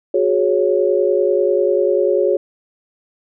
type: chord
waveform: sine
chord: F# suspended second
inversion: none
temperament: equal with one note detuned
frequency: 365.1 / 415.3 / 554.4 Hz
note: F#4 / G#4 / C#5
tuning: -23 / 0 / 0 cents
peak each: -17 dBFS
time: 0.14-2.37 s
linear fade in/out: 5 ms
effects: none